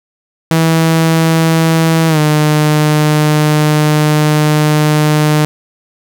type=tone with pitch glide; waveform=sawtooth; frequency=162.6 to 151.71 Hz; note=E3 to D#3; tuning=-23 to -43 cents; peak=-4 dBFS; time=0.51-5.45 s; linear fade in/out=0 ms; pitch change=-120 cents; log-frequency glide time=2.08-2.19 s; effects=none